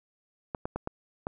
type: clicks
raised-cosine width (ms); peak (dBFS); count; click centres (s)
1; -18; 5; 0.548 / 0.655 / 0.76 / 0.874 / 1.269
effects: none